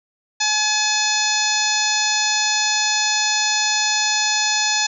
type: harmonic tone with a mistuned harmonic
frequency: 850 Hz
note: G#5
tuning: 40 cents sharp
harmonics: 1 / 2 / 3 / 4 / 5 / 6 / 7 / 8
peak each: -25 / -25 / -25 / -25 / -25 / -25 / -25 / -25 dBFS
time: 0.4-4.87 s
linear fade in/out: 10 ms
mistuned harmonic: 4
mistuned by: +65 cents
effects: none